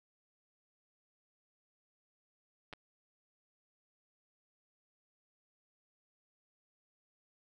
clicks, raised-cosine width 0.3 ms, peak -30 dBFS, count 2, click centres 2.728 / 2.735 s, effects none

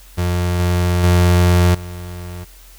35% pulse tone with level steps, 88.5 Hz, F2, 23 cents sharp, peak -14 / -12 / -8 / -26 dBFS, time 0.17-2.45 s, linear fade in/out 20 ms, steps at 0.59 / 1.03 / 1.74 s, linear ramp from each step 10 ms, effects added 45 Hz sine -41 dBFS peak until 2.78 s + white hiss -46 dBFS RMS until 2.78 s

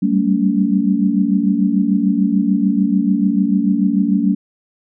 sine tone cluster, 191.3 / 198.1 / 224.9 / 283.4 Hz, G3 / G3 / A3 / C#4, -42 / +18 / +38 / +38 cents, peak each -18 dBFS, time 0.02-4.35 s, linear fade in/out 10 ms, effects none

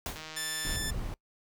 pink noise with exponential decay, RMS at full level -33 dBFS, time 0.06-0.35 s, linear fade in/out 1 ms, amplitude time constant 61 ms
click train, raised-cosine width 0.2 ms, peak -25 dBFS, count 95, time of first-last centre 0.16-0.759 s, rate 157 Hz
10% pulse tone, 1760 Hz, A6, in tune, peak -24 dBFS, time 0.36-0.91 s, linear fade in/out 10 ms
brown noise, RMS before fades -35 dBFS, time 0.65-1.14 s, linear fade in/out 0 ms
effects noise-tail reverb RT60 0.1 s tail -23 dB re dry

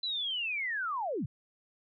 sine linear sweep, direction down, 4038 to 96.1 Hz, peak -31 dBFS, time 0.03-1.26 s, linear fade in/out 5 ms, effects none

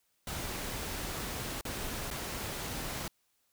pink noise with dropouts, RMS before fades -38 dBFS, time 0.27-3.08 s, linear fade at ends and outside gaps 2 ms, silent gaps 1.611-1.651 / 2.104-2.111 s, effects white hiss -75 dBFS RMS until 3.52 s

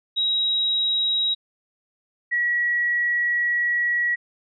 sine tone pair in turn, 3830 / 1922.8 Hz, A#7 / B6, +46 / -47 cents, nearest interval octave, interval 1193 cents, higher first, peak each -19 dBFS, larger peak neither, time 0.16-1.35 / 2.31-4.16 s, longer second, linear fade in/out 20 ms, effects none

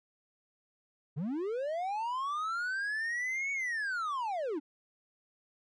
triangle linear two-way sweep, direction up then down, 128.8 to 2242 to 268 Hz, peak -30 dBFS, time 1.16-4.6 s, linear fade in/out 20 ms, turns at 3.52 s, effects resampled to 22050 Hz

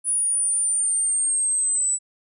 sine exponential sweep, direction down, 9810 to 7902 Hz, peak -19 dBFS, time 0.04-1.99 s, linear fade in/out 50 ms, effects none

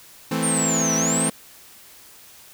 sawtooth chord, A minor, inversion second, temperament equal, 164.81 / 220 / 261.6 Hz, E3 / A3 / C4, 0 / 0 / 0 cents, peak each -22 dBFS, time 0.31-1.3 s, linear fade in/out 5 ms
sine linear two-way sweep, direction down then up, 9030 to 5740 to 9030 Hz, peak -21 dBFS, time 0.42-1.3 s, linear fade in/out 20 ms, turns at 0.95 s
effects white hiss -47 dBFS RMS until 2.53 s

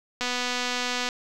click train, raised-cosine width 0.2 ms, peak -11 dBFS, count 218, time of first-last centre 0.21-1.089 s, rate 247 Hz, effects none

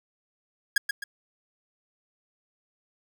45% pulse tone with echo, 1650 Hz, G#6, 12 cents flat, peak -18 dBFS, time 0.76-0.78 s, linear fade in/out 5 ms, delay 130 ms, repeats 2, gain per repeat -7 dB, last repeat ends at 1.04 s, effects none

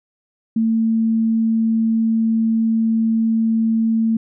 sine tone, 224.6 Hz, A3, 36 cents sharp, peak -14 dBFS, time 0.56-4.17 s, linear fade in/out 5 ms, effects none

